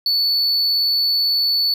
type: tone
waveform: triangle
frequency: 4459 Hz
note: C#8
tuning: 9 cents sharp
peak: -14 dBFS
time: 0.06-1.74 s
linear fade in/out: 2 ms
effects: 9-bit